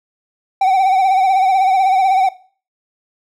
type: tone with vibrato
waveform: triangle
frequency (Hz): 762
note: G5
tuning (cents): -49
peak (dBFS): -8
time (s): 0.61-2.29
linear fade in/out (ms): 5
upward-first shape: sine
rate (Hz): 16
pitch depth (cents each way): 58
effects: noise-tail reverb RT60 0.4 s tail -17 dB re dry